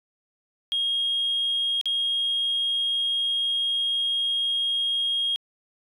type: tone with dropouts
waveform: sine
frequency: 3258 Hz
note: G#7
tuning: 34 cents flat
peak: -21 dBFS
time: 0.72-5.36 s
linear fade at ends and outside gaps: 0 ms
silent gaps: 1.812-1.857 s
effects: tanh soft clip ceiling -18 dBFS